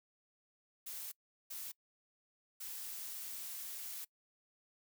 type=noise bursts at uneven times; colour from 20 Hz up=blue; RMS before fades=-45 dBFS; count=3; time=0.86-1.12 / 1.5-1.72 / 2.6-4.05 s; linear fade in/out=10 ms; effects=noise-tail reverb RT60 0.1 s tail -24 dB re dry